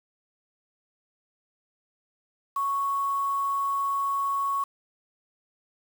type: tone with quantisation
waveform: sine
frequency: 1108.7 Hz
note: C#6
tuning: in tune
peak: -24 dBFS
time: 2.56-4.64 s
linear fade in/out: 5 ms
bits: 7
effects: none